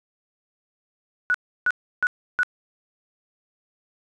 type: tone bursts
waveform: sine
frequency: 1472 Hz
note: F#6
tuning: 9 cents flat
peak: -17 dBFS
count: 4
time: 1.3-2.432 s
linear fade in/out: 0 ms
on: 43 ms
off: 320 ms
effects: resampled to 22050 Hz + 9-bit

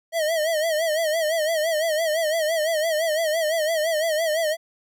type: tone with vibrato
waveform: square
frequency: 636 Hz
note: D#5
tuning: 38 cents sharp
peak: -21 dBFS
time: 0.12-4.57 s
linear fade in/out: 50 ms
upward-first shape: sine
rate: 5.9 Hz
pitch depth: 94 cents each way
effects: none

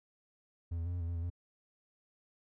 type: tone with pitch steps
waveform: triangle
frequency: 84.8 / 83.2 / 87.7 / 88.3 / 83.6 / 86.2 / 83.5 / 87.1 Hz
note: E2 / E2 / F2 / F2 / E2 / F2 / E2 / F2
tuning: +50 / +17 / +8 / +20 / +25 / -22 / +23 / -4 cents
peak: -32 dBFS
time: 0.71-1.302 s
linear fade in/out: 10 ms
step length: 74 ms
effects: none

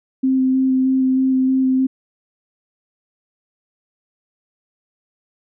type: tone with vibrato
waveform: sine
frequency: 261.6 Hz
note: C4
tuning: in tune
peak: -13 dBFS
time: 0.23-1.87 s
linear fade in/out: 10 ms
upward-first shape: square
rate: 3.2 Hz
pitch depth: 9 cents each way
effects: none

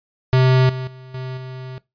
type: tone with level steps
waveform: square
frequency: 129.4 Hz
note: C3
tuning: 19 cents flat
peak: -12 / -25 / -38 / -27 / -31 dBFS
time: 0.33-1.78 s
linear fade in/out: 0 ms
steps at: 0.69 / 0.87 / 1.14 / 1.37 s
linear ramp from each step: 5 ms
effects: noise-tail reverb RT60 0.2 s tail -20 dB re dry + resampled to 11025 Hz

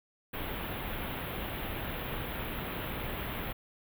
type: band-stop noise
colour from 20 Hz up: pink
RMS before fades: -37 dBFS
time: 0.33-3.53 s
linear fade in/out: 10 ms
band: 3500 to 12000 Hz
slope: 48 dB/octave
effects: none

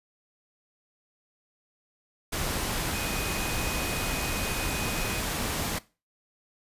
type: tone in noise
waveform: sine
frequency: 2498 Hz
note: D#7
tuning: 6 cents sharp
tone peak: -38 dBFS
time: 2.93-5.2 s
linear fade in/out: 10 ms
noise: pink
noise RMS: -30 dBFS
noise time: 2.32-5.79 s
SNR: -11 dB
effects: noise-tail reverb RT60 0.3 s tail -19 dB re dry + resampled to 32000 Hz

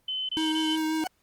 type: tone bursts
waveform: sine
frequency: 3046 Hz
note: F#7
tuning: 50 cents sharp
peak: -28 dBFS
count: 3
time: 0.08-0.758 s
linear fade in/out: 5 ms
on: 210 ms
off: 24 ms
type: tone with vibrato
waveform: square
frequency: 315.1 Hz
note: D#4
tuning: 22 cents sharp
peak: -26 dBFS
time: 0.37-1.04 s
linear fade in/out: 0 ms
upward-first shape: sine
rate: 5.6 Hz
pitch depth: 13 cents each way
type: tone with exponential growth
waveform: 40% pulse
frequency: 744 Hz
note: F#5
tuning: 9 cents sharp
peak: -24 dBFS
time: 0.99-1.07 s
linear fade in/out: 1 ms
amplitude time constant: 16 ms
effects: pink hiss -69 dBFS RMS until 1.22 s + Opus 24 kbps

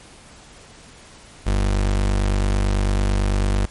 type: tone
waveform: 35% pulse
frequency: 49 Hz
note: G1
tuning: in tune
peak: -15 dBFS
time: 1.46-3.66 s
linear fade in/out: 10 ms
effects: pink hiss -45 dBFS RMS until 3.7 s + MP3 48 kbps

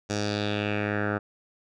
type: tone with low-pass filter sweep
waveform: 10% pulse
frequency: 103.83 Hz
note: G#2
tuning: in tune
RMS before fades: -28 dBFS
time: 0.09-1.19 s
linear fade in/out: 20 ms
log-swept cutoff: 6400 to 1300 Hz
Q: 3
effects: none

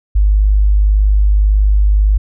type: tone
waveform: sine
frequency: 50.9 Hz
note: G#1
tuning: 34 cents flat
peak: -7 dBFS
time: 0.15-2.18 s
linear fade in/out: 10 ms
effects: none

